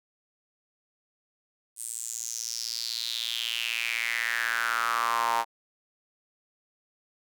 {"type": "tone with high-pass filter sweep", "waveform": "sawtooth", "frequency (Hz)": 116.1, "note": "A#2", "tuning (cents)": -7, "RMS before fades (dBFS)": -30, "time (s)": [1.76, 5.45], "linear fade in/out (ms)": 50, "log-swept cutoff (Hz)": [9000, 880], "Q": 5.5, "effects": []}